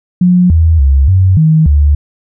sine tone with pitch steps, 179.5 / 81.3 / 68.3 / 93.9 / 157.8 / 72.8 Hz, F3 / E2 / C#2 / F#2 / D#3 / D2, +48 / -23 / -25 / +26 / +25 / -15 cents, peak -4 dBFS, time 0.21-1.95 s, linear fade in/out 5 ms, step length 290 ms, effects none

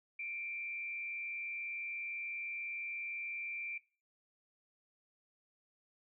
sine tone with frequency modulation, 2357 Hz, D7, 6 cents sharp, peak -39 dBFS, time 0.19-3.78 s, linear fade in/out 5 ms, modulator 140 Hz, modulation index 0.42, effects noise-tail reverb RT60 0.4 s tail -22 dB re dry

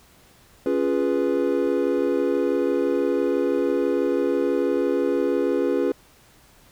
triangle chord, C# dominant seventh, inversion none, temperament equal, 277.2 / 349.2 / 415.3 / 493.9 Hz, C#4 / E#4 / G#4 / B4, 0 / 0 / 0 / 0 cents, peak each -23 dBFS, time 0.66-5.92 s, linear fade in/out 2 ms, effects pink hiss -54 dBFS RMS until 6.71 s

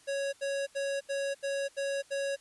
square tone bursts, 554.4 Hz, C#5, in tune, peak -31 dBFS, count 7, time 0.07-2.364 s, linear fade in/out 20 ms, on 260 ms, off 79 ms, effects white hiss -60 dBFS RMS until 2.4 s + resampled to 24000 Hz

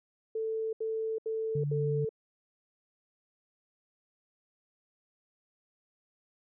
sine tone bursts, 443.1 Hz, A4, 12 cents sharp, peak -30 dBFS, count 4, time 0.35-2.092 s, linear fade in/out 5 ms, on 380 ms, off 74 ms
sine tone, 144.6 Hz, D3, 27 cents flat, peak -29 dBFS, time 1.55-2.05 s, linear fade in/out 5 ms
effects none

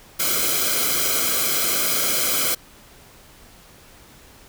white noise with comb filter, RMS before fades -21 dBFS, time 0.19-2.55 s, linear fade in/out 10 ms, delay 1.1 ms, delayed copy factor -0.95, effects pink hiss -48 dBFS RMS until 4.48 s

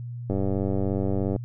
click train, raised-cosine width 2 ms, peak -14 dBFS, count 104, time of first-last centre 0.3-1.362 s, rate 97 Hz, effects added 120 Hz sine -32 dBFS peak until 1.44 s

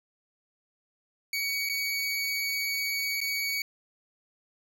25% pulse tone with dropouts, 2252 Hz, C#7, 27 cents sharp, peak -24 dBFS, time 1.33-3.62 s, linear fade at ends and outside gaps 2 ms, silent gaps 1.69-1.696 / 3.205-3.213 s, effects none

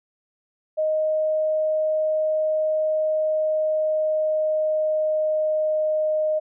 sine tone with pitch glide, 622.3 to 618.4 Hz, D#5 to D#5, 0 to -11 cents, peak -19 dBFS, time 0.77-6.4 s, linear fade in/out 20 ms, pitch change -11 cents, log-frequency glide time 3.04-6.08 s, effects none

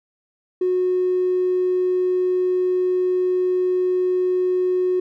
triangle tone with tanh clipping, 365.5 Hz, F#4, 21 cents flat, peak -16 dBFS, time 0.61-5 s, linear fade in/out 5 ms, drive 1 dB, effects none

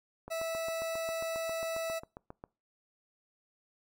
click train, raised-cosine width 1 ms, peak -30 dBFS, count 17, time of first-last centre 0.28-2.439 s, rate 7.41 Hz
40% pulse tone, 655 Hz, E5, 11 cents flat, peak -32 dBFS, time 0.3-2 s, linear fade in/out 20 ms
effects noise-tail reverb RT60 0.3 s tail -24 dB re dry

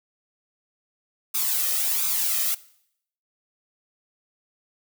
blue noise with flanger, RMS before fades -24 dBFS, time 1.34-2.55 s, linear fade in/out 10 ms, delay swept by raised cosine 0.81 to 1.62 ms, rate 1.4 Hz, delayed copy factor +0.6, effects noise-tail reverb RT60 0.7 s tail -20 dB re dry

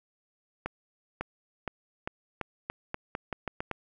accelerating click train, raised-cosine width 0.5 ms, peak -17 dBFS, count 12, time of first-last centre 0.66-3.713 s, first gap 550 ms, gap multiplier 0.85, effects none

